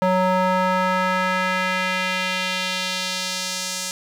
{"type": "tone with band-pass filter sweep", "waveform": "square", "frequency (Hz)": 185, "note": "F#3", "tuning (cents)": 0, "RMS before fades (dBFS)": -22, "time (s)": [0.02, 3.91], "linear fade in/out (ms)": 0, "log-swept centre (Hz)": [750, 6700], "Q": 1.3, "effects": ["8-bit"]}